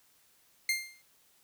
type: tone with exponential decay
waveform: sawtooth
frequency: 2109 Hz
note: C7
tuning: 13 cents sharp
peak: -21 dBFS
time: 0.69-1.02 s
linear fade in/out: 2 ms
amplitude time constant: 71 ms
effects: white hiss -66 dBFS RMS until 1.43 s